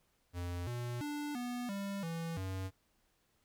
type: tone with pitch steps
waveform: square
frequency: 87.9 / 121 / 293.8 / 244.7 / 198.5 / 165.7 / 94.7 Hz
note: F2 / B2 / D4 / B3 / G3 / E3 / F#2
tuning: +12 / -35 / +1 / -16 / +22 / +9 / +41 cents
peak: -38 dBFS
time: 0.33-2.71 s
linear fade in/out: 50 ms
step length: 340 ms
effects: pink hiss -75 dBFS RMS until 3.44 s